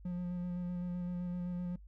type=tone with vibrato; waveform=triangle; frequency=177.6 Hz; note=F3; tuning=29 cents sharp; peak=-33 dBFS; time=0.05-1.76 s; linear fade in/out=5 ms; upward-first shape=square; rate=7.8 Hz; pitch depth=13 cents each way; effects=noise-tail reverb RT60 0.1 s tail -23 dB re dry + added 50 Hz sine -51 dBFS peak until 1.87 s